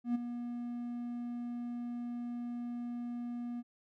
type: tone with ADSR envelope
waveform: triangle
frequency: 240.2 Hz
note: B3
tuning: 48 cents flat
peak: -25 dBFS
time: 0.04-3.63 s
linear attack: 110 ms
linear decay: 15 ms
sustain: -10 dB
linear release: 38 ms
effects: none